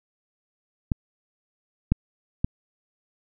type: clicks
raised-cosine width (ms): 5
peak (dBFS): -10 / -6 / -9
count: 3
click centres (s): 0.918 / 1.92 / 2.445
effects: none